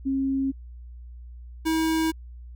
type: tone pair in turn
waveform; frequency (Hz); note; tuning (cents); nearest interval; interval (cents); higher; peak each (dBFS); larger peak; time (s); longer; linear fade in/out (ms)
sine / square; 270 / 321.1; C#4 / E4; -45 / -45; minor third; 300; second; -22 / -22; neither; 0.05-0.52 / 1.65-2.12; neither; 20
effects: added 60 Hz sine -39 dBFS peak until 2.55 s

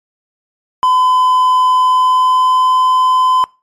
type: tone with pitch glide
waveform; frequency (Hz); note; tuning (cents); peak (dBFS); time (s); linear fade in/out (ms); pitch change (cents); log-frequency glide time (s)
triangle; 1014 to 1020.5; B5 to C6; +45 to -44; -6; 0.83-3.44; 0; +11; 1.73-2.72
effects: noise-tail reverb RT60 0.3 s tail -25 dB re dry + MP3 64 kbps

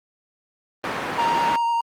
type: band-pass noise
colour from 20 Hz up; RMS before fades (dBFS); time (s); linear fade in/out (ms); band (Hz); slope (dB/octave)
white; -27; 0.84-1.56; 0; 150 to 1600; 12
type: tone with vibrato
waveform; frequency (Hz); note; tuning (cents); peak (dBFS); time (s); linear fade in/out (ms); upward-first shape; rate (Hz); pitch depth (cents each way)
triangle; 932.3; A#5; 0; -17; 1.18-1.81; 5; sine; 10; 14
effects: Opus 24 kbps

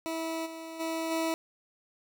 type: tone with level steps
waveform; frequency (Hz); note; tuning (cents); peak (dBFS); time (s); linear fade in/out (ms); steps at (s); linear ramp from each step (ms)
20% pulse; 325.4; E4; -22; -27 / -35 / -26 / -23; 0.06-1.34; 0; 0.45 / 0.79 / 1.1; 20
effects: none

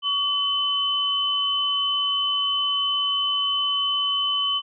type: tone pair together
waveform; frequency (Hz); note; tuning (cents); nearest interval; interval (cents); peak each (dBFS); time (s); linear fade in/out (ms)
sine; 1137 / 3033; C#6 / F#7; +44 / +42; octave + perfect fourth; 1698; -28 / -21; 0.02-4.62; 50
effects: none

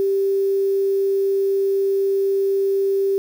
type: tone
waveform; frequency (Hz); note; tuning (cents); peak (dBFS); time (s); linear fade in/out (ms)
sine; 392; G4; 0; -16; 0-3.18; 0
effects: 7-bit

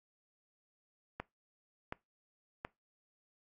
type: click train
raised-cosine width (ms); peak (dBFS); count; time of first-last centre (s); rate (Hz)
0.5; -23; 3; 1.2-2.649; 1.38
effects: noise-tail reverb RT60 0.2 s tail -22 dB re dry + AAC 32 kbps

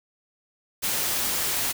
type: noise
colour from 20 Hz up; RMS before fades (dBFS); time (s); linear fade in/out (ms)
white; -26; 0.82-1.73; 20
effects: none

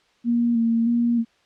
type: tone with vibrato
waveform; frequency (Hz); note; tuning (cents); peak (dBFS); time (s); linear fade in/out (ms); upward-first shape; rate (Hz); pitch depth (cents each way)
sine; 233.1; A#3; 0; -17; 0.24-1.25; 50; square; 1.6; 26
effects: white hiss -61 dBFS RMS until 1.45 s + low-pass 4000 Hz 12 dB/octave

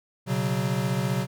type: chord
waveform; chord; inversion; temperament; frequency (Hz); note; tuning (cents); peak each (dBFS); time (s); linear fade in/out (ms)
square; B suspended second; none; equal with one note detuned; 123.47 / 138.59 / 186.39; B2 / C#3 / F#3; 0 / 0 / +13; -29; 0.26-1.27; 50
effects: none

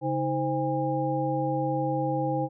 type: tone cluster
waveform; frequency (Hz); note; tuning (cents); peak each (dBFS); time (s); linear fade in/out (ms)
sine; 138.5 / 317.1 / 520 / 811; C#3 / D#4 / C5 / G#5; -1 / +33 / -11 / -41; -30; 0.01-2.49; 50
effects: none

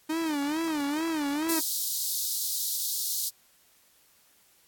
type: tone with vibrato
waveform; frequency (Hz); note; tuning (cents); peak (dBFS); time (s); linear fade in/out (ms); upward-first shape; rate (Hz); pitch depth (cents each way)
45% pulse; 305.3; D#4; -33; -27; 0.09-1.6; 10; sine; 2.3; 140
type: high-pass noise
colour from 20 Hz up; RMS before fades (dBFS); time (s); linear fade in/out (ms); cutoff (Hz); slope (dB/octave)
white; -30; 1.48-3.3; 20; 3800; 48
effects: white hiss -62 dBFS RMS until 4.67 s + AAC 64 kbps

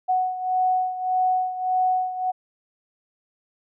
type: beating tone pair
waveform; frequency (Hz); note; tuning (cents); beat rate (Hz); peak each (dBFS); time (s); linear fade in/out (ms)
sine; 740 / 741.7; F#5 / F#5; 0 / +4; 1.7; -21 / -26; 0.08-2.32; 20
effects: none

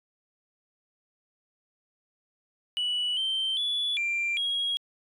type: tone with pitch steps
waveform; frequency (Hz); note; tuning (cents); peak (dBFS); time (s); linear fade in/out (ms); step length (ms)
sine; 2950 / 3120 / 3431 / 2370 / 3296; F#7 / G7 / A7 / D7 / G#7; -6 / -9 / -44 / +15 / -14; -24; 2.77-4.77; 0; 400
effects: tanh soft clip ceiling -23 dBFS

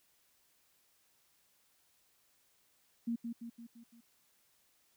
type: tone with echo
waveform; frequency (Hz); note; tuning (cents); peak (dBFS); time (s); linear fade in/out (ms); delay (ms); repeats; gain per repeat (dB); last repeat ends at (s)
sine; 233.1; A#3; 0; -32; 3.07-3.16; 10; 170; 5; -5; 4.01
effects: white hiss -72 dBFS RMS until 4.96 s

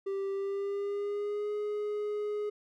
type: tone with pitch glide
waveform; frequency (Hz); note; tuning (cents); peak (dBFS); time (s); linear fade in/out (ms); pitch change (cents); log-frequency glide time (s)
triangle; 392 to 417.7; G4 to G#4; 0 to +10; -29; 0.06-2.5; 10; +110; 0.32-1.51
effects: none

